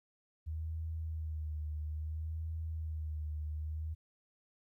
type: tone with vibrato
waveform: sine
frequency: 78.3 Hz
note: D#2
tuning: 11 cents sharp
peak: -36 dBFS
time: 0.46-3.95 s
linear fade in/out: 20 ms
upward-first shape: sine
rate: 0.6 Hz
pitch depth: 48 cents each way
effects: 13-bit